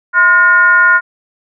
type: tone with frequency modulation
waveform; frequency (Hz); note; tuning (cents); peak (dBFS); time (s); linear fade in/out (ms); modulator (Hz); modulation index
sine; 1431; F6; +42; -5; 0.13-1.01; 50; 392; 0.71
effects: none